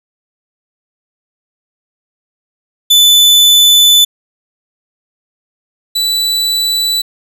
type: tone pair in turn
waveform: 40% pulse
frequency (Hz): 3500 / 3965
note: A7 / B7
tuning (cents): -10 / +6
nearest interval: major second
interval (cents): 216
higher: second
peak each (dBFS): -3 / -10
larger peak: first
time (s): 2.9-4.05 / 5.95-7.02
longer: first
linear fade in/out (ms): 10
effects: none